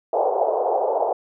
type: band-pass noise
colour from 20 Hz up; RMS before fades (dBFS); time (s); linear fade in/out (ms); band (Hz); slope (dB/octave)
white; -21; 0.13-1.13; 5; 420 to 820; 48
effects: none